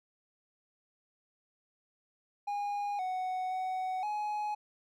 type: tone with pitch steps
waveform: triangle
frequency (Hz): 817 / 742 / 747 / 840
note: G#5 / F#5 / F#5 / G#5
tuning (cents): -29 / +5 / +16 / +19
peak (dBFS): -30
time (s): 2.47-4.55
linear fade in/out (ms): 10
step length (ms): 520
effects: none